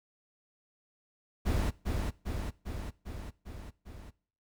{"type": "noise with echo", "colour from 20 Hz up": "brown", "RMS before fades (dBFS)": -29, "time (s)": [1.45, 1.71], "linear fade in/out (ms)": 20, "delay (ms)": 400, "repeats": 6, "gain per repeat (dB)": -3, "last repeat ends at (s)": 4.11, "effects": ["noise-tail reverb RT60 0.5 s tail -22 dB re dry"]}